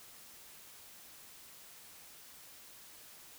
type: silence
effects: white hiss -55 dBFS RMS until 3.38 s